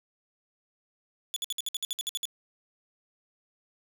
sawtooth tone bursts, 3446 Hz, A7, 37 cents flat, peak -26 dBFS, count 12, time 1.34-2.254 s, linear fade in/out 0 ms, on 23 ms, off 58 ms, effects none

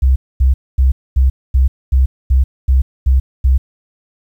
sine tone bursts, 65.41 Hz, C2, in tune, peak -7 dBFS, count 10, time 0.02-3.58 s, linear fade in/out 10 ms, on 140 ms, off 240 ms, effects 8-bit

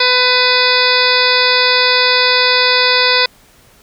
harmonic tone, 500 Hz, B4, 21 cents sharp, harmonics 1 / 2 / 3 / 4 / 5 / 7 / 8 / 9 / 10, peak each -18 / -18 / -18 / -18 / -18 / -18 / -18 / -18 / -18 dBFS, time 0-3.26 s, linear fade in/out 5 ms, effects pink hiss -47 dBFS RMS until 3.82 s

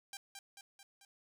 5% pulse tone with echo, 791 Hz, G5, 15 cents sharp, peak -32 dBFS, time 0.13-0.17 s, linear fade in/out 2 ms, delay 220 ms, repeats 4, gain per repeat -4 dB, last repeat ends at 1.05 s, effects none

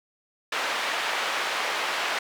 white band-pass noise, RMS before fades -28 dBFS, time 0.52-2.19 s, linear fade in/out 5 ms, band 570 to 2400 Hz, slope 12 dB/octave, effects none

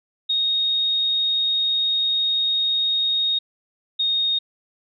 sine tone pair in turn, 3729 / 3713 Hz, A#7 / A#7, 0 / -8 cents, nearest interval unison, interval 8 cents, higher first, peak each -18 dBFS, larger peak neither, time 0.29-3.39 / 3.99-4.39 s, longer first, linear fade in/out 10 ms, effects none

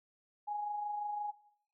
sine tone with amplitude modulation, 831 Hz, G#5, 1 cent sharp, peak -33 dBFS, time 0.47-1.32 s, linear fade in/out 20 ms, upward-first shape sine, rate 25.8 Hz, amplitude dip 35%, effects noise-tail reverb RT60 0.6 s tail -17 dB re dry

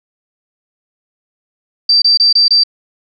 sine tone bursts, 4674 Hz, D8, 9 cents flat, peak -6 dBFS, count 5, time 1.89-2.636 s, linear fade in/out 5 ms, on 130 ms, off 24 ms, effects none

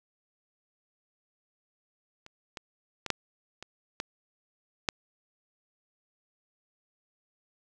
clicks, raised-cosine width 0.2 ms, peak -30 / -21 / -17 / -8 / -24 / -15 / -8 dBFS, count 7, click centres 2.264 / 2.572 / 3.063 / 3.103 / 3.626 / 4.001 / 4.888 s, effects none

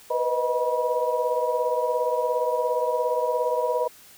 sine tone cluster, 486.8 / 504 / 626 / 968 Hz, B4 / B4 / D#5 / B5, -25 / +35 / +10 / -35 cents, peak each -27 dBFS, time 0.1-3.88 s, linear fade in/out 10 ms, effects white hiss -50 dBFS RMS until 4.17 s

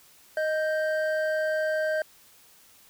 triangle tone pair together, 622.3 / 1568 Hz, D#5 / G6, 0 / 0 cents, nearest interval octave + major third, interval 1600 cents, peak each -23 / -29 dBFS, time 0.37-2.02 s, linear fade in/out 2 ms, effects white hiss -56 dBFS RMS until 2.89 s

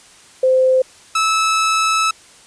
sine / sawtooth tone pair in turn, 518 / 1305.3 Hz, C5 / E6, -17 / -17 cents, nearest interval octave + major third, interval 1600 cents, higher second, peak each -10 dBFS, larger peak neither, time 0.43-0.82 / 1.15-2.11 s, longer second, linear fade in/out 5 ms, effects white hiss -45 dBFS RMS until 2.46 s + resampled to 22050 Hz

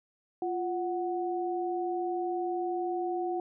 sine tone pair together, 349.2 / 739.4 Hz, F4 / F#5, 0 / -1 cents, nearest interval octave + minor second, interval 1299 cents, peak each -31 / -33 dBFS, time 0.42-3.4 s, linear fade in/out 2 ms, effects none

